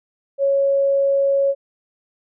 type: tone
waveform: sine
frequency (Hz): 553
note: C#5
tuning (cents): -4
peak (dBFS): -14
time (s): 0.38-1.55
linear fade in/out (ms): 50
effects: none